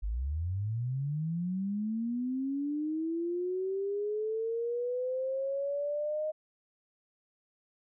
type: linear sweep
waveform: sine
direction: up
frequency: 47 to 622.3 Hz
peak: -30 dBFS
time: 0.02-6.32 s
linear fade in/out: 20 ms
effects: none